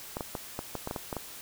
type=clicks; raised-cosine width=1 ms; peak=-19 dBFS; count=10; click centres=0.169 / 0.208 / 0.352 / 0.591 / 0.753 / 0.874 / 0.911 / 0.962 / 1.128 / 1.167 s; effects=white hiss -45 dBFS RMS until 1.41 s